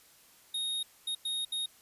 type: tone bursts at uneven times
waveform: square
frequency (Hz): 3729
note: A#7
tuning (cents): 0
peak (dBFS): -32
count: 4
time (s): 0.54-0.83 / 1.07-1.15 / 1.25-1.45 / 1.52-1.66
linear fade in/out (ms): 5
effects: white hiss -60 dBFS RMS until 1.81 s + resampled to 32000 Hz